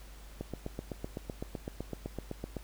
click train, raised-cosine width 2 ms, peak -23 dBFS, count 18, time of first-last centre 0.41-2.567 s, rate 7.88 Hz, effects added 50 Hz sine -48 dBFS peak until 2.63 s + pink hiss -56 dBFS RMS until 2.63 s

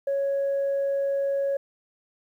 sine tone, 554.4 Hz, C#5, in tune, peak -21 dBFS, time 0.07-1.57 s, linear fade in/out 5 ms, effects tanh soft clip ceiling -20 dBFS + 10-bit

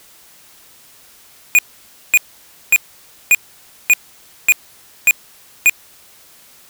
square tone bursts, 2457 Hz, D#7, 22 cents flat, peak -7 dBFS, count 8, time 1.55-5.696 s, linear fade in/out 0 ms, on 37 ms, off 550 ms, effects white hiss -46 dBFS RMS until 6.69 s

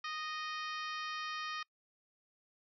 harmonic tone, 620 Hz, D#5, 6 cents flat, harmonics 2 / 3 / 4 / 5 / 6 / 7 / 8 / 9, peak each -41 / -45 / -47 / -49 / -51 / -52 / -53 / -54 dBFS, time 0.04-1.63 s, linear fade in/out 5 ms, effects noise-tail reverb RT60 0.1 s tail -25 dB re dry

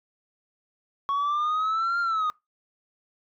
sine exponential two-way sweep, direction up then down, 1108.7 to 1402 to 1225 Hz, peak -20 dBFS, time 1.09-2.3 s, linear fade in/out 0 ms, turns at 2 s, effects noise-tail reverb RT60 0.2 s tail -25 dB re dry + tanh soft clip ceiling -22 dBFS

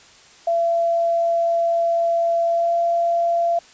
sine tone with pitch glide, 676 to 682.3 Hz, E5 to F5, +43 to -41 cents, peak -16 dBFS, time 0.47-3.59 s, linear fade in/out 5 ms, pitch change +16 cents, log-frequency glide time 2.5-2.73 s, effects white hiss -48 dBFS RMS until 3.73 s + resampled to 16000 Hz

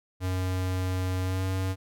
square tone with pitch glide, 92.5 to 94.28 Hz, F#2 to F#2, 0 to +33 cents, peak -27 dBFS, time 0.2-1.76 s, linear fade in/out 50 ms, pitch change +33 cents, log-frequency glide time 1.22-1.44 s, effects none

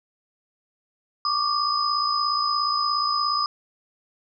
sine tone cluster, 1136 / 1193 / 5010 Hz, C#6 / D6 / D#8, +42 / +27 / +11 cents, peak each -27 / -24 / -25 dBFS, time 1.25-3.46 s, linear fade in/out 2 ms, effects none

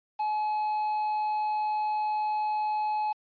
triangle tone with quantisation, 851 Hz, G#5, 42 cents sharp, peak -24 dBFS, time 0.19-3.13 s, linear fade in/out 10 ms, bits 8, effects resampled to 11025 Hz

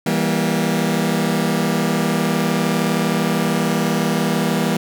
sawtooth chord, E diminished, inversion none, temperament just, 164.81 / 197.78 / 237.3 Hz, E3 / G3 / Bb3, 0 / +16 / +31 cents, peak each -17 dBFS, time 0.06-4.77 s, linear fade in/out 5 ms, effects none

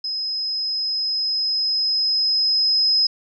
sine tone with level ramp, 5090 Hz, D#8, 39 cents sharp, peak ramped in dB -23 to -14 dBFS, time 0.04-3.07 s, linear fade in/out 5 ms, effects none

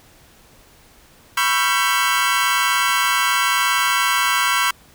25% pulse chord, C# half-diminished seventh, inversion third, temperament equal with one note detuned, 987.8 / 1108.7 / 1350.9 / 1568 Hz, B5 / C#6 / E6 / G6, 0 / 0 / +42 / 0 cents, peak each -18 dBFS, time 1.37-4.71 s, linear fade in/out 5 ms, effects pink hiss -50 dBFS RMS until 4.94 s

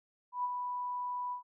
sine tone with ADSR envelope, 987 Hz, B5, 1 cent flat, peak -29 dBFS, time 0.32-1.43 s, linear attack 120 ms, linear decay 35 ms, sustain -5 dB, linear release 110 ms, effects none

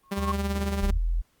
sine tone with exponential growth, 1089 Hz, C#6, 31 cents flat, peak -22 dBFS, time 0.03-0.32 s, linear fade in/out 5 ms, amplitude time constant 62 ms
sawtooth tone with tremolo, 198.2 Hz, G3, 19 cents sharp, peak -22 dBFS, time 0.11-0.91 s, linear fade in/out 10 ms, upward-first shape sine, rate 18 Hz, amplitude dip 55%
sine tone with pitch glide, 75 to 74.14 Hz, D2 to D2, +37 to +17 cents, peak -28 dBFS, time 0.17-0.98 s, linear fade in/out 10 ms, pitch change -20 cents, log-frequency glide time 0.76-0.83 s
sine tone, 41.78 Hz, E1, 24 cents sharp, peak -22 dBFS, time 0.81-1.22 s, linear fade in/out 20 ms
effects pink hiss -67 dBFS RMS until 1.4 s + Opus 32 kbps

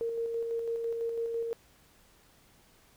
sine tone with tremolo, 461.7 Hz, A#4, 17 cents flat, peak -29 dBFS, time 0.01-1.53 s, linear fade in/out 0 ms, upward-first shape square, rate 6 Hz, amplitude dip 30%, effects pink hiss -62 dBFS RMS until 2.96 s

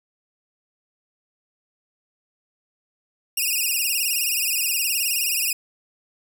5% pulse tone with vibrato, 2637 Hz, E7, in tune, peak -12 dBFS, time 3.37-5.53 s, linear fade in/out 5 ms, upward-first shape sine, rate 19 Hz, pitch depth 130 cents each way, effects none

